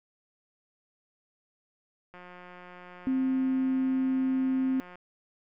click train, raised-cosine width 0.5 ms, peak -33 dBFS, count 505, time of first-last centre 2.14-4.956 s, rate 179 Hz
sine tone, 262 Hz, C4, 2 cents sharp, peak -24 dBFS, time 3.07-4.8 s, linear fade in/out 0 ms
effects none

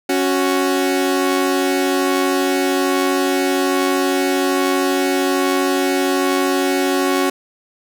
sawtooth tone pair together, 277.2 / 370 Hz, C#4 / F#4, 0 / 0 cents, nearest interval perfect fourth, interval 500 cents, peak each -14 dBFS, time 0.09-7.3 s, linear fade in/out 5 ms, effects none

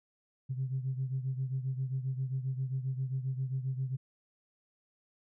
sine beating tone pair, 130 / 137.5 Hz, C3 / C#3, -11 / -14 cents, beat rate 7.5 Hz, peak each -32 / -37 dBFS, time 0.49-3.97 s, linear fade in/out 20 ms, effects tanh soft clip ceiling -25 dBFS

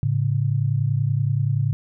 sine tone pair together, 109.49 / 140 Hz, A2 / C#3, -8 / +18 cents, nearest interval major third, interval 426 cents, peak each -21 dBFS, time 0.03-1.73 s, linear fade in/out 0 ms, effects none

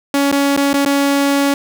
sawtooth tone with dropouts, 280.5 Hz, C#4, 21 cents sharp, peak -8 dBFS, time 0.14-1.54 s, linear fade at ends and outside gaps 2 ms, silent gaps 0.316-0.324 / 0.565-0.574 / 0.731-0.74 / 0.851-0.86 s, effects none

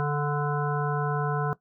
harmonic tone with a mistuned harmonic, 146.2 Hz, D3, 7 cents flat, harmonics 1 / 3 / 5 / 7 / 9 / 10, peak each -26 / -31 / -33 / -34 / -36 / -36 dBFS, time 0-1.53 s, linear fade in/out 0 ms, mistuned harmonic 10, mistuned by +28 cents, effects noise-tail reverb RT60 0.1 s tail -17 dB re dry

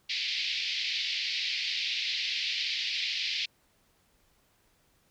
white band-pass noise, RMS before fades -32 dBFS, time 0.09-3.46 s, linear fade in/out 10 ms, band 2100 to 4800 Hz, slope 48 dB/octave, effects pink hiss -68 dBFS RMS until 5.1 s

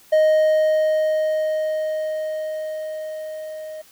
triangle tone with level ramp, 622.3 Hz, D#5, in tune, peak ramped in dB -10 to -29 dBFS, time 0.12-3.82 s, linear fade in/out 10 ms, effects white hiss -51 dBFS RMS until 3.91 s

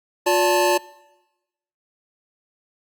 square tone cluster, 356.7 / 577 / 882 Hz, F4 / D5 / A5, +37 / -31 / +4 cents, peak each -21 dBFS, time 0.26-0.78 s, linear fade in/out 10 ms, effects noise-tail reverb RT60 1.0 s tail -23 dB re dry + Opus 48 kbps

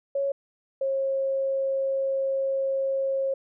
sine tone pair in turn, 554.4 / 540.2 Hz, C#5 / C#5, 0 / -45 cents, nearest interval unison, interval 45 cents, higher first, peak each -23 dBFS, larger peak neither, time 0.15-0.32 / 0.81-3.34 s, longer second, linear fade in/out 5 ms, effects none

